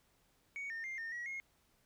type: tone with pitch steps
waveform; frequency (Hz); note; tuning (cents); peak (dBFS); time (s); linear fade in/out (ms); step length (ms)
sine; 2237 / 1821 / 2106 / 1824 / 1916 / 2153; C#7 / A#6 / C7 / A#6 / A#6 / C7; +15 / -41 / +11 / -38 / +47 / +49; -38; 0.56-1.4; 0; 140
effects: tanh soft clip ceiling -38 dBFS + pink hiss -73 dBFS RMS until 1.85 s